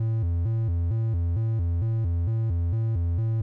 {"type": "tone with vibrato", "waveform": "triangle", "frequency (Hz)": 98, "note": "G2", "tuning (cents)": 0, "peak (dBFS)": -20, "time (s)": [0, 3.42], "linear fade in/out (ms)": 5, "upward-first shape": "square", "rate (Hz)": 2.2, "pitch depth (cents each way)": 240, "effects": []}